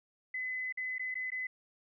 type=tone with dropouts; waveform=sine; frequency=2021 Hz; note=B6; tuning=39 cents sharp; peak=-34 dBFS; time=0.34-1.47 s; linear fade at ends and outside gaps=5 ms; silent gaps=0.725-0.773 / 0.983-0.994 / 1.143-1.153 / 1.304-1.318 s; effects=none